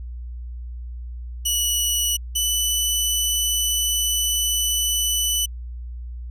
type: tone pair in turn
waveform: 15% pulse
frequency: 2942 / 2983 Hz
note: F#7 / F#7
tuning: -11 / +13 cents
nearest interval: unison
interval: 24 cents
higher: second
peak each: -12 dBFS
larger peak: neither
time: 1.45-2.17 / 2.35-5.46 s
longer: second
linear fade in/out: 10 ms
effects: added 60 Hz sine -30 dBFS peak until 6.3 s + resampled to 32000 Hz